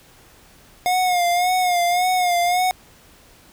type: tone with vibrato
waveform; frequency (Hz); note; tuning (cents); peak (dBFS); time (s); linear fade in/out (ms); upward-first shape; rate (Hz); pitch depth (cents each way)
square; 717; F5; +45; -17; 0.86-2.71; 0; sine; 1.8; 54
effects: pink hiss -50 dBFS RMS until 3.52 s